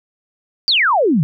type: exponential sweep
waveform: sine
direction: down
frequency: 4863 to 138.59 Hz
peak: -11 dBFS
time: 0.68-1.23 s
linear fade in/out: 0 ms
effects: none